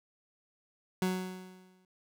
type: tone with exponential decay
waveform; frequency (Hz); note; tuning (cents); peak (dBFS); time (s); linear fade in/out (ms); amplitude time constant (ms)
30% pulse; 185; F#3; 0; -24; 1.02-1.85; 2; 180
effects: none